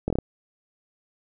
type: slowing click train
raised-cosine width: 2 ms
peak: -11 dBFS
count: 5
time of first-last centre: 0.08-0.187 s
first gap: 22 ms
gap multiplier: 1.13
effects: none